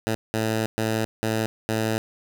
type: tone bursts at uneven times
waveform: 10% pulse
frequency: 110.8 Hz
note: A2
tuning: 13 cents sharp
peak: -14 dBFS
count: 5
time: 0.07-0.15 / 0.34-0.66 / 0.78-1.05 / 1.23-1.46 / 1.69-1.98 s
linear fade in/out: 0 ms
effects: none